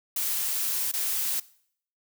blue noise with dropouts, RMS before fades -28 dBFS, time 0.16-1.4 s, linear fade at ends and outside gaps 5 ms, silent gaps 0.916-0.936 s, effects noise-tail reverb RT60 0.6 s tail -20 dB re dry

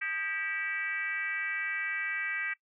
sine tone with frequency modulation, 1946 Hz, B6, 26 cents flat, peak -31 dBFS, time 0.01-2.54 s, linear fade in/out 10 ms, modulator 356 Hz, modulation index 1.3, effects noise-tail reverb RT60 0.1 s tail -20 dB re dry

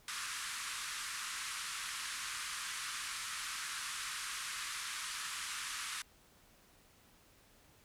pink band-pass noise, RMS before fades -42 dBFS, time 0.08-6.02 s, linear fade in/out 2 ms, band 1100 to 11000 Hz, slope 48 dB/octave, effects pink hiss -65 dBFS RMS until 7.84 s

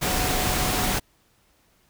sine tone in noise, 735 Hz, F#5, 12 cents flat, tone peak -32 dBFS, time 0.04-0.93 s, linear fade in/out 20 ms, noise pink, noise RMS -24 dBFS, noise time 0.01-1 s, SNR -11 dB, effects pink hiss -63 dBFS RMS until 1.89 s

